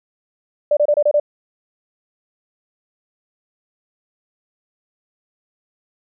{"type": "tone bursts", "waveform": "sine", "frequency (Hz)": 590, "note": "D5", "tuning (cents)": 8, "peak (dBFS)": -11, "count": 6, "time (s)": [0.71, 1.199], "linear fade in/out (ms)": 5, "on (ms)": 59, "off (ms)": 27, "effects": []}